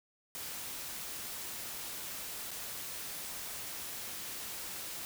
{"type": "noise with dropouts", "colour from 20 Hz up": "white", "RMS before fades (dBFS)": -42, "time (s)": [0.35, 5.05], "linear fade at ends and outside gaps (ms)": 0, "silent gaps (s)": [2.508, 2.514], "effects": []}